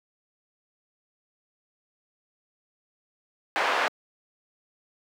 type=band-pass noise; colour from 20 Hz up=pink; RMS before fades=-25 dBFS; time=3.56-3.88 s; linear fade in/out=0 ms; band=640 to 2200 Hz; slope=12 dB/octave; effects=high-pass 300 Hz 12 dB/octave